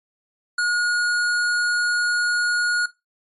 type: tone with hard clipping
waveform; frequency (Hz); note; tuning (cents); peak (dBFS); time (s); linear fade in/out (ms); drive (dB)
sine; 1442; F#6; -45; -20; 0.58-2.86; 5; 14
effects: noise-tail reverb RT60 0.2 s tail -17 dB re dry + MP3 48 kbps